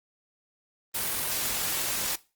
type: noise with amplitude modulation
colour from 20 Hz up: white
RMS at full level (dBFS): -28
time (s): 0.94-2.16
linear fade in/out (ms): 10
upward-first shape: sine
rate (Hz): 44.8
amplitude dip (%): 25
effects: noise-tail reverb RT60 0.3 s tail -19 dB re dry + Opus 32 kbps